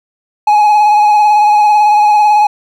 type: tone with vibrato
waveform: triangle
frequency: 840 Hz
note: G#5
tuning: 19 cents sharp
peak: -3 dBFS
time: 0.47-2.47 s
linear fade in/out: 5 ms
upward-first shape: sine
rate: 18 Hz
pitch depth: 28 cents each way
effects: none